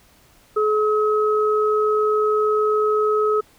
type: tone pair together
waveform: sine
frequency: 426.6 / 1278.4 Hz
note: G#4 / D#6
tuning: +46 / +47 cents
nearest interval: octave + perfect fifth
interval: 1901 cents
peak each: -17 / -21 dBFS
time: 0.56-3.41 s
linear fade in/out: 10 ms
effects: pink hiss -54 dBFS RMS until 3.58 s